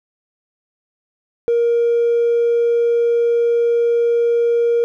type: tone with hard clipping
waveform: sine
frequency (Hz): 470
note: A#4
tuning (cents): +14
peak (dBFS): -13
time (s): 1.48-4.84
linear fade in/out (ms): 0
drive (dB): 1
effects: none